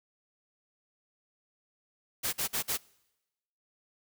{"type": "noise bursts", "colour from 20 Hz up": "white", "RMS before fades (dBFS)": -31, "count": 4, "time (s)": [2.23, 2.777], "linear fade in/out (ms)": 20, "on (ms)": 100, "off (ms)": 49, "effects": ["noise-tail reverb RT60 1.0 s tail -25 dB re dry"]}